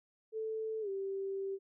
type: tone with pitch glide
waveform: sine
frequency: 440 to 389.7 Hz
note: A4 to G4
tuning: 0 to -10 cents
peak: -35 dBFS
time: 0.32-1.59 s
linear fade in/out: 50 ms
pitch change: -210 cents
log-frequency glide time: 0.81-0.89 s
effects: none